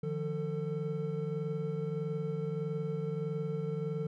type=tone cluster; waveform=triangle; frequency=151 / 172.6 / 446.6 Hz; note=D3 / F3 / A4; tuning=+48 / -20 / +26 cents; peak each=-34 / -36 / -35 dBFS; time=0.03-4.07 s; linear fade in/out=5 ms; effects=none